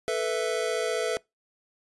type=chord; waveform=square; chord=A suspended second; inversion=none; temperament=just; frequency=440 / 495 / 660 Hz; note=A4 / B4 / E5; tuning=0 / +4 / +2 cents; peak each=-30 / -31 / -31 dBFS; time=0.08-1.17 s; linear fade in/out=0 ms; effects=noise-tail reverb RT60 0.2 s tail -24 dB re dry + resampled to 24000 Hz